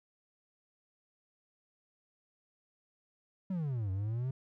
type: exponential two-way sweep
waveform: triangle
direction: down then up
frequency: 196.5 to 92.5 to 135 Hz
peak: -30 dBFS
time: 3.5-4.31 s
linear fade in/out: 5 ms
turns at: 3.91 s
effects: none